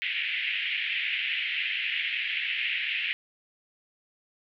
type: band-pass noise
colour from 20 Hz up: white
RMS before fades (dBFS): -30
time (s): 0.02-3.13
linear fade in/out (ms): 0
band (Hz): 1900 to 3000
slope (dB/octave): 48
effects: none